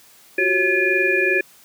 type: tone cluster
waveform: sine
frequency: 357.2 / 379.5 / 548 / 1716 / 2425 Hz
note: F4 / F#4 / C#5 / A6 / D#7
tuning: +39 / +44 / -20 / -44 / -45 cents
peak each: -25 / -22 / -27 / -20 / -20 dBFS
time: 0.38-1.41 s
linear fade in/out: 5 ms
effects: white hiss -50 dBFS RMS until 1.64 s + high-pass 100 Hz 12 dB/octave